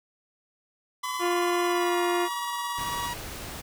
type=tone with tremolo; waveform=square; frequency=1138 Hz; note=C#6; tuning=45 cents sharp; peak=-33 dBFS; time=1.03-3.09 s; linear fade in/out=10 ms; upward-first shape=square; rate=18 Hz; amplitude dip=50%
type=tone with pitch glide; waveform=sawtooth; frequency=1012 to 957.4 Hz; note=B5 to A#5; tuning=+42 to +46 cents; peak=-27 dBFS; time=1.03-3.14 s; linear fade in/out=10 ms; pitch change=-96 cents; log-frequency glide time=1.64-2 s
type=harmonic tone; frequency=351.1 Hz; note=F4; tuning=9 cents sharp; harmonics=1 / 2 / 3 / 4 / 5 / 6 / 7 / 8; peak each=-25 / -31 / -35 / -37 / -39 / -41 / -42 / -43 dBFS; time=1.19-2.29 s; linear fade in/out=50 ms
type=noise; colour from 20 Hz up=pink; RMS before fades=-38 dBFS; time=2.77-3.62 s; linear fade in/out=20 ms
effects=none